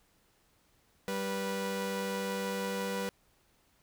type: tone pair together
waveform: sawtooth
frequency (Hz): 194.79 / 490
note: G3 / B4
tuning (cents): -11 / -14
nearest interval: octave + major third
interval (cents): 1597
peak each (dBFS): -32 / -31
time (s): 1.08-3.09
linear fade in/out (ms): 0
effects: pink hiss -69 dBFS RMS until 3.82 s